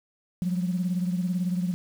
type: beating tone pair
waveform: sine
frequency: 178 / 196 Hz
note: F3 / G3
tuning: +33 / 0 cents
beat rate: 18 Hz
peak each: -24 / -31 dBFS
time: 0.42-1.74 s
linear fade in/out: 0 ms
effects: tanh soft clip ceiling -18 dBFS + 8-bit